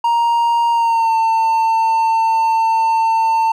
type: tone with pitch glide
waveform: triangle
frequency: 936 to 898.9 Hz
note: A#5 to A5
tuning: +7 to +37 cents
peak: -10 dBFS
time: 0.04-3.52 s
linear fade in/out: 5 ms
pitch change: -70 cents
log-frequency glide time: 0.71-1.15 s
effects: none